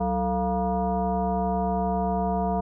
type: tone with frequency modulation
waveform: sine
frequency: 443.8 Hz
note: A4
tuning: 15 cents sharp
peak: -22 dBFS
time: 0-2.61 s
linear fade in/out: 10 ms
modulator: 255 Hz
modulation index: 1.8
effects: none